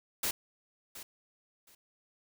white noise with echo, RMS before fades -32 dBFS, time 0.23-0.31 s, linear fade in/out 5 ms, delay 720 ms, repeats 2, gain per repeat -14 dB, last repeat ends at 1.75 s, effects none

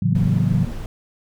sine chord, F# minor seventh, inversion first, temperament equal, 110 / 138.59 / 164.81 / 185 Hz, A2 / C#3 / E3 / F#3, 0 / 0 / 0 / 0 cents, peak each -21 dBFS, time 0.02-0.65 s, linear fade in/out 5 ms
sine tone with tremolo, 233.1 Hz, A#3, in tune, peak -27 dBFS, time 0.12-0.72 s, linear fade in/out 0 ms, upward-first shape sine, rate 20 Hz, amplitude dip 75%
brown noise, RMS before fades -30 dBFS, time 0.15-0.86 s, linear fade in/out 2 ms
effects none

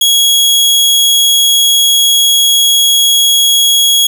sawtooth tone, 3322 Hz, G#7, in tune, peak -3 dBFS, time 0.01-4.07 s, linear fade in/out 5 ms, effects none

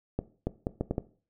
accelerating click train, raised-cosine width 2 ms, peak -15 dBFS, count 6, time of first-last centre 0.19-0.981 s, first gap 280 ms, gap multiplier 0.71, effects noise-tail reverb RT60 0.4 s tail -17 dB re dry

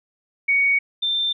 sine tone pair in turn, 2237 / 3575 Hz, C#7 / A7, +15 / +27 cents, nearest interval minor sixth, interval 812 cents, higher second, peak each -15 / -19 dBFS, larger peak first, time 0.48-0.79 / 1.02-1.33 s, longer neither, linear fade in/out 10 ms, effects none

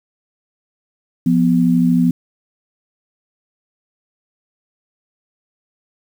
sine tone pair together, 174.61 / 247.7 Hz, F3 / B3, 0 / +5 cents, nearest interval tritone, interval 605 cents, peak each -14 / -13 dBFS, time 1.26-2.11 s, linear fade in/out 5 ms, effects 7-bit

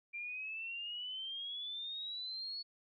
sine exponential sweep, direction up, 2367 to 4420 Hz, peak -40 dBFS, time 0.13-2.63 s, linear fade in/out 20 ms, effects none

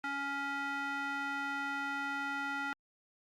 square tone with band-pass filter, 279.5 Hz, C#4, 14 cents sharp, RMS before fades -37 dBFS, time 0.04-2.73 s, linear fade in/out 0 ms, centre 1500 Hz, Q 2.1, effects Opus 48 kbps

